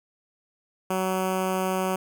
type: tone with notch filter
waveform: 10% pulse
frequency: 187.4 Hz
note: F#3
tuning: 22 cents sharp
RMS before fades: -26 dBFS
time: 0.9-1.96 s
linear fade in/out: 5 ms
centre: 4100 Hz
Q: 1
effects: none